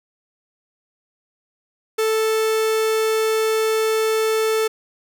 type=tone; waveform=45% pulse; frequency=440 Hz; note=A4; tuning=in tune; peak=-17 dBFS; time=1.98-4.68 s; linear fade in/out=10 ms; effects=none